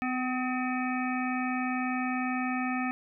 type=harmonic tone with a mistuned harmonic; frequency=253.5 Hz; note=B3; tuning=45 cents sharp; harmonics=1 / 3 / 5 / 7 / 9 / 10; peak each=-30 / -35 / -37 / -38 / -40 / -40 dBFS; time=0.02-2.91 s; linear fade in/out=0 ms; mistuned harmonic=7; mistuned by=+30 cents; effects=none